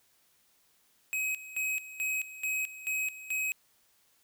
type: tone with tremolo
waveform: square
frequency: 2538 Hz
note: D#7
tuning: 34 cents sharp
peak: -30 dBFS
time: 1.13-3.52 s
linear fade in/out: 0 ms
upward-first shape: square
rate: 2.3 Hz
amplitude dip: 80%
effects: white hiss -68 dBFS RMS until 4.23 s